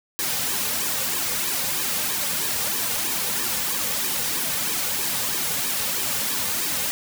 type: noise with flanger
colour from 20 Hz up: white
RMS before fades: -25 dBFS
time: 0.19-6.91 s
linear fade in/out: 0 ms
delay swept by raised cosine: 1.4 to 3.1 ms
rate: 3.1 Hz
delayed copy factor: -0.7
effects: none